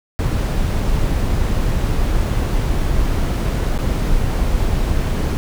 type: noise with dropouts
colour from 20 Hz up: brown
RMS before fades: -17 dBFS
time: 0.19-5.37 s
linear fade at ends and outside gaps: 0 ms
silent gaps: 3.778-3.788 s
effects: none